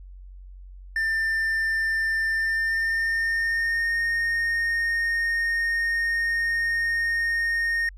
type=tone with pitch glide; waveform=triangle; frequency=1790 to 1845.6 Hz; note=A6 to A#6; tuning=+29 to -18 cents; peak=-20 dBFS; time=0.96-7.89 s; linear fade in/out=2 ms; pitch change=+53 cents; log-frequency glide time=2.31-3.99 s; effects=added 46 Hz sine -40 dBFS peak until 7.97 s + resampled to 32000 Hz